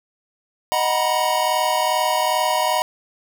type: chord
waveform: square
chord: B major seventh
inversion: first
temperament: equal with one note detuned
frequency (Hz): 622.3 / 740 / 945.3 / 987.8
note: D#5 / F#5 / A#5 / B5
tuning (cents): 0 / 0 / +24 / 0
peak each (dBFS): -24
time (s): 0.72-2.82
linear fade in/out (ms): 0
effects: none